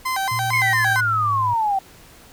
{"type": "tone with vibrato", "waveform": "30% pulse", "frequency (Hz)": 895, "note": "A5", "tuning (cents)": 29, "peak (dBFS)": -18, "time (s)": [0.05, 1.01], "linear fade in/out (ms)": 10, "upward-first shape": "square", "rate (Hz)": 4.4, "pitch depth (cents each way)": 250}
{"type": "tone with pitch glide", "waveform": "sine", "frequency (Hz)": [117.2, 106.85], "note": ["A#2", "G#2"], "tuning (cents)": [10, 50], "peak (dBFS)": -26, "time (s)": [0.31, 1.54], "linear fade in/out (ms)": 10, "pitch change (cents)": -160, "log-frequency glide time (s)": [0.51, 1.25]}
{"type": "exponential sweep", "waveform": "sine", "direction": "down", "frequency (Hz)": [2217, 758], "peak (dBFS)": -17, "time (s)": [0.53, 1.79], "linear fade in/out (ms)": 5}
{"effects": ["pink hiss -47 dBFS RMS until 2.32 s"]}